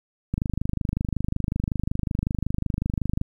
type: click train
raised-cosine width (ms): 5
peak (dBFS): -12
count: 74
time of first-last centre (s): 0.34-3.214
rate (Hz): 25.4
effects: 9-bit